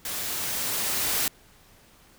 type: noise with level ramp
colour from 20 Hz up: white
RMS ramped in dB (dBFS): -32 to -25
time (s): 0.05-1.28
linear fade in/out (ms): 2
effects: pink hiss -56 dBFS RMS until 2.18 s